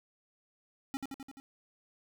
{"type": "tone with echo", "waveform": "square", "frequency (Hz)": 271.7, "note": "C#4", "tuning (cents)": -35, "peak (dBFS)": -34, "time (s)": [0.94, 0.97], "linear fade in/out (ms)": 0, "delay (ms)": 86, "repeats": 5, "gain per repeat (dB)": -3, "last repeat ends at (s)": 1.4, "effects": []}